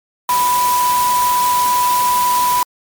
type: tone in noise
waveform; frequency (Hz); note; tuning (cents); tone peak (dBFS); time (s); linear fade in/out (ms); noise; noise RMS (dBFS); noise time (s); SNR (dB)
sine; 987.8; B5; 0; -12; 0.29-2.63; 2; white; -22; 0.29-2.63; +7
effects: MP3 96 kbps